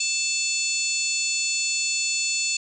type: harmonic tone with a mistuned harmonic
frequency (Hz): 880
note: A5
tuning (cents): 0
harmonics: 3 / 4 / 5 / 6 / 7 / 8 / 9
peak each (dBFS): -27 / -36 / -28 / -38 / -35 / -27 / -36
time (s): 0-2.57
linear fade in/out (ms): 5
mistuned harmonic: 9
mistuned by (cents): +22
effects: none